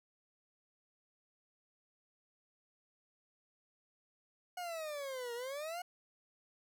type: exponential two-way sweep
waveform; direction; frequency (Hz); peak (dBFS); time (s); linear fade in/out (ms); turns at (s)
40% pulse; down then up; 730 to 466.2 to 730; -39; 4.57-5.82; 5; 5.34
effects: none